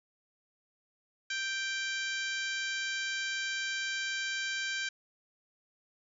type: harmonic tone with a mistuned harmonic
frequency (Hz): 784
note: G5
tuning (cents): 0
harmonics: 2 / 3 / 4 / 5 / 6 / 7 / 8 / 9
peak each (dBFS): -35 / -39 / -41 / -43 / -45 / -46 / -47 / -48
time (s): 1.3-4.89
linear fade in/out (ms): 5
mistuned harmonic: 7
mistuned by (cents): +18
effects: none